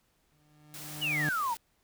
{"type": "tone with exponential growth", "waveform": "30% pulse", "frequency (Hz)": 150.2, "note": "D3", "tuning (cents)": 39, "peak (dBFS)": -27, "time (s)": [0.32, 1.29], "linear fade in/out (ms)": 0, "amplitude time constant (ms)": 210}
{"type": "noise", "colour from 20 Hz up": "white", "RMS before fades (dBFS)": -44, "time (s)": [0.74, 1.57], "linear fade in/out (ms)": 0}
{"type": "exponential sweep", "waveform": "sine", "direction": "down", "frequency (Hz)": [3039, 880], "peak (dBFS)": -28, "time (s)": [1.01, 1.55], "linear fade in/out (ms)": 20}
{"effects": ["pink hiss -72 dBFS RMS until 1.83 s"]}